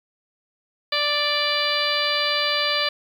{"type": "harmonic tone with a mistuned harmonic", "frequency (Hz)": 587.3, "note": "D5", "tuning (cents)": 0, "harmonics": [1, 2, 3, 4, 5, 6, 7, 8], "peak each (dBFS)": [-28, -28, -28, -28, -28, -28, -28, -28], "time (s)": [0.92, 2.89], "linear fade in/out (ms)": 5, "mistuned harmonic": 7, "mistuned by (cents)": -24, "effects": ["8-bit"]}